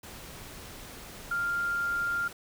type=tone in noise; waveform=sine; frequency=1396.9 Hz; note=F6; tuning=in tune; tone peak=-27 dBFS; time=1.31-2.28 s; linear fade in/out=5 ms; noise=pink; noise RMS=-45 dBFS; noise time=0.03-2.33 s; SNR=+15 dB; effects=none